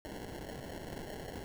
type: noise with sample-and-hold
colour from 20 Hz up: violet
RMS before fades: -44 dBFS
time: 0.05-1.44 s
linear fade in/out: 0 ms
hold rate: 1225 Hz
effects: none